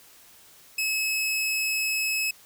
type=tone; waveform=sawtooth; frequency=2580 Hz; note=E7; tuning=38 cents flat; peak=-21 dBFS; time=0.78-2.31 s; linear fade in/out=5 ms; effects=white hiss -53 dBFS RMS until 2.45 s